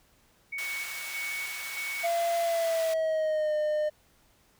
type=tone with tremolo; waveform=sine; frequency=2230 Hz; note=C#7; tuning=10 cents sharp; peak=-32 dBFS; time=0.52-2.07 s; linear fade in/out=10 ms; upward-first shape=square; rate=1.6 Hz; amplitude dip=45%
type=high-pass noise; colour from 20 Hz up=pink; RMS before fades=-40 dBFS; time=0.58-2.94 s; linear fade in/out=5 ms; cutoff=1300 Hz; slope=12 dB/octave
type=tone with pitch glide; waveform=triangle; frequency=681 to 606.7 Hz; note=F5 to D#5; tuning=-44 to -44 cents; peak=-23 dBFS; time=2.03-3.9 s; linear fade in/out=20 ms; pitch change=-200 cents; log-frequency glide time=2.4-3.55 s
effects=pink hiss -64 dBFS RMS until 4.59 s